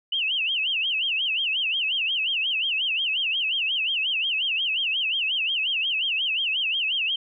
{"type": "tone with vibrato", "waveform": "sine", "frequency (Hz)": 2873, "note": "F7", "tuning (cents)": 48, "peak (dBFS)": -22, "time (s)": [0.12, 7.16], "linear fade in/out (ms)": 5, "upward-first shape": "sine", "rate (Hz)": 5.6, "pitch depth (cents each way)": 210, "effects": []}